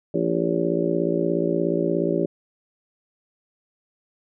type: harmonic tone with a mistuned harmonic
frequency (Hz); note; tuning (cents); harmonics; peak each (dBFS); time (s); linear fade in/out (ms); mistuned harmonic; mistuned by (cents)
56.9; A#1; -41; 3 / 4 / 5 / 6 / 7 / 8 / 9 / 10; -27 / -33 / -28 / -25 / -25 / -37 / -34 / -28; 0.14-2.26; 5; 8; -55
effects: none